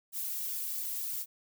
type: noise with flanger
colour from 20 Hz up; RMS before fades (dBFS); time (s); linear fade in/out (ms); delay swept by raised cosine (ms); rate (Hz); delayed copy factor
violet; -36; 0.12-1.26; 50; 1.9 to 2.58; 3.3; -0.9
effects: none